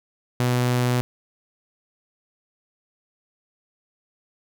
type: tone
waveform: sawtooth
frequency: 123.7 Hz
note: B2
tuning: 3 cents sharp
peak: -15 dBFS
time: 0.4-1.01 s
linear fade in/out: 0 ms
effects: none